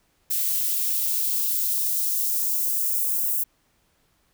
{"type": "noise with high-pass filter sweep", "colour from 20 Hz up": "violet", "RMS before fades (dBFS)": -24, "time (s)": [0.3, 3.44], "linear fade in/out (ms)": 10, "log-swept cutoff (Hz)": [1800, 9000], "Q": 0.9, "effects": ["pink hiss -66 dBFS RMS until 4.33 s"]}